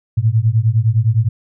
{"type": "beating tone pair", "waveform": "sine", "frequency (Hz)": [107.1, 116.9], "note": ["A2", "A#2"], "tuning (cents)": [-46, 5], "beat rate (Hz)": 9.8, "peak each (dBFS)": -14, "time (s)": [0.17, 1.29], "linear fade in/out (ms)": 10, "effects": []}